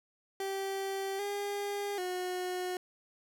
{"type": "tone with pitch steps", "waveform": "30% pulse", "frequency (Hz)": [389, 405.5, 363.7], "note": ["G4", "G#4", "F#4"], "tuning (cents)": [-13, -41, -30], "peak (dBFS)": -31, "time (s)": [0.4, 2.77], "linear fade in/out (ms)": 2, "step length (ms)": 790, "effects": []}